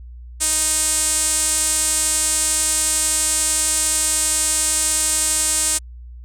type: tone with band-pass filter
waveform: sawtooth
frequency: 311.1 Hz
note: D#4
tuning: in tune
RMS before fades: -19 dBFS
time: 0.4-5.79 s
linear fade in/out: 20 ms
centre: 8400 Hz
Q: 4.2
effects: added 60 Hz sine -34 dBFS peak until 6.24 s